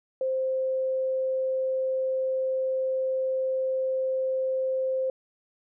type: tone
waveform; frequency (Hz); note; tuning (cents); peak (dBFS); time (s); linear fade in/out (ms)
sine; 523.3; C5; 0; -24; 0.21-5.1; 2
effects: none